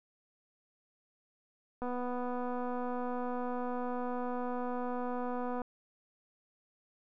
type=click train; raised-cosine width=1 ms; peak=-25 dBFS; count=939; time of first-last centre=1.82-5.618 s; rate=247 Hz; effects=none